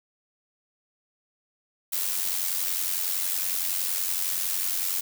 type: noise with amplitude modulation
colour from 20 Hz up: blue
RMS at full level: -25 dBFS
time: 1.92-5.01 s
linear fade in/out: 10 ms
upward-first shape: sine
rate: 90.8 Hz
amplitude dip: 60%
effects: none